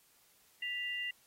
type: tone pair together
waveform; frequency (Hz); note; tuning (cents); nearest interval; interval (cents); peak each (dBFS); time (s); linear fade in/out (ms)
sine; 1969.4 / 2794; B6 / F7; -5 / 0; tritone; 605; -38 / -38; 0.62-1.11; 5
effects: white hiss -67 dBFS RMS until 1.26 s + AAC 48 kbps